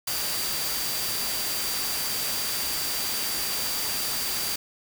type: tone in noise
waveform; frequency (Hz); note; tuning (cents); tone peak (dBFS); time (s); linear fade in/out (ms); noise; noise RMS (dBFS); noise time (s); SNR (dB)
sine; 4699; D8; 0; -33; 0.07-4.56; 5; white; -29; 0.07-4.56; -7
effects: none